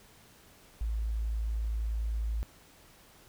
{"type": "tone", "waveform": "sine", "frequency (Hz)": 55.1, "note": "A1", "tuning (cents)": 3, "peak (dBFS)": -29, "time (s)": [0.81, 2.43], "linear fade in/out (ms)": 0, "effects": ["pink hiss -58 dBFS RMS until 3.28 s"]}